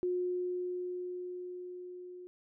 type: tone with level ramp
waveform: sine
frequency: 360 Hz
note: F#4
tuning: 47 cents flat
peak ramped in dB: -29 to -45 dBFS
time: 0.03-2.27 s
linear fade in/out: 0 ms
effects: none